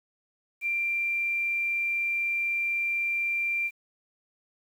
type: tone with quantisation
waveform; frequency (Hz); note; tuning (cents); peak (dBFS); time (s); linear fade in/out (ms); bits
sine; 2368; D7; +14; -25; 0.61-3.71; 50; 9
effects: none